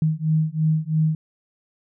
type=beating tone pair; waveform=sine; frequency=155.56 / 158.56 Hz; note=D#3 / D#3; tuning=0 / +33 cents; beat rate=3 Hz; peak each=-21 dBFS; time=0.02-1.15 s; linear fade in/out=2 ms; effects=none